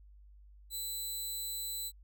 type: tone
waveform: 10% pulse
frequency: 4000 Hz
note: B7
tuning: 21 cents sharp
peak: -29 dBFS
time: 0.7-1.92 s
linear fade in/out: 50 ms
effects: added 50 Hz sine -54 dBFS peak until 2.03 s